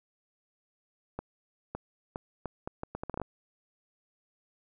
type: accelerating click train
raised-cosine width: 1 ms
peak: -21 dBFS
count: 13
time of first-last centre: 1.19-3.217 s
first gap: 560 ms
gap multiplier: 0.73
effects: none